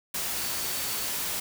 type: tone in noise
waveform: sine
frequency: 4509 Hz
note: C#8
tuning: 29 cents sharp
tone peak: -41 dBFS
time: 0.37-1.07 s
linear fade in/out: 5 ms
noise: white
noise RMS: -31 dBFS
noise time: 0.14-1.4 s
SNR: -13 dB
effects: none